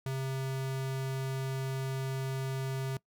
square tone, 133.3 Hz, C3, 33 cents sharp, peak -33 dBFS, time 0.06-2.97 s, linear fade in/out 2 ms, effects noise-tail reverb RT60 0.1 s tail -21 dB re dry

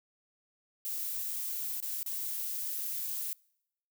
violet noise with dropouts, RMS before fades -36 dBFS, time 0.85-3.33 s, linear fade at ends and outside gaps 0 ms, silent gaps 1.802-1.826 / 2.03-2.062 s, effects noise-tail reverb RT60 0.8 s tail -26 dB re dry

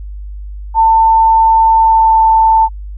sine tone with pitch glide, 895 to 889.3 Hz, A5 to A5, +29 to +18 cents, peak -5 dBFS, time 0.74-2.69 s, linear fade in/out 50 ms, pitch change -11 cents, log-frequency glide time 1.77-2.2 s, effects added 50 Hz sine -23 dBFS peak until 2.97 s

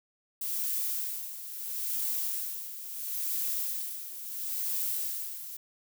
violet noise with tremolo, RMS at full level -31 dBFS, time 0.41-5.57 s, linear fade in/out 5 ms, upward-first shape sine, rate 0.74 Hz, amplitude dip 70%, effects none

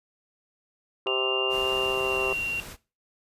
harmonic tone, 130.4 Hz, C3, 5 cents flat, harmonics 3 / 4 / 5 / 6 / 7 / 8 / 9 / 10, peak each -29 / -34 / -37 / -38 / -41 / -37 / -38 / -44 dBFS, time 1.06-2.33 s, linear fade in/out 2 ms
sine tone with pitch glide, 2794 to 2756 Hz, F7 to F7, 0 to -24 cents, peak -26 dBFS, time 1.07-2.6 s, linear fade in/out 0 ms, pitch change -24 cents, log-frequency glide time 1.77-2.35 s
pink noise, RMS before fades -41 dBFS, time 1.49-2.77 s, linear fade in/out 50 ms
effects noise-tail reverb RT60 0.3 s tail -19 dB re dry + resampled to 32000 Hz

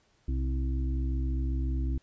harmonic tone with a mistuned harmonic, 65.41 Hz, C2, in tune, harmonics 1 / 2 / 4 / 5, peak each -27 / -38 / -39 / -42 dBFS, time 0.28-1.98 s, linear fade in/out 5 ms, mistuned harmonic 1, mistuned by -65 cents, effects pink hiss -68 dBFS RMS until 2.02 s + resampled to 16000 Hz

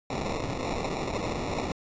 violet noise with sample-and-hold, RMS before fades -31 dBFS, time 0.1-1.72 s, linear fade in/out 2 ms, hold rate 1575 Hz, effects resampled to 16000 Hz

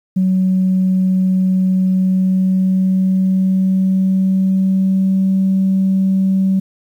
sine tone with pitch glide, 186.8 to 191.06 Hz, F#3 to G3, +17 to -44 cents, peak -10 dBFS, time 0.16-6.6 s, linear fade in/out 10 ms, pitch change +39 cents, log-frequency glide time 1.85-5.32 s, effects tanh soft clip ceiling -7 dBFS + 8-bit

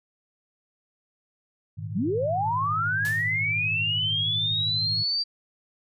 sine chord, Ab suspended second, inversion none, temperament equal, 103.83 / 116.54 / 155.56 Hz, Ab2 / Bb2 / Eb3, 0 / 0 / 0 cents, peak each -33 / -38 / -36 dBFS, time 1.77-5.04 s, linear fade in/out 20 ms
sine linear sweep, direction up, 146.83 to 4699 Hz, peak -23 dBFS, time 1.94-5.24 s, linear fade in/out 20 ms
white noise with exponential decay, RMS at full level -34 dBFS, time 3.05-3.4 s, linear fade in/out 0 ms, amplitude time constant 74 ms
effects resampled to 32000 Hz

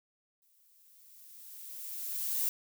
violet noise with exponential growth, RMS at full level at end -30 dBFS, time 0.42-2.49 s, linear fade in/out 1 ms, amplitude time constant 450 ms, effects none

